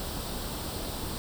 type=noise with comb filter; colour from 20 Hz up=pink; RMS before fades=-35 dBFS; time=0-1.18 s; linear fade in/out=0 ms; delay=0.23 ms; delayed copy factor=+0.55; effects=none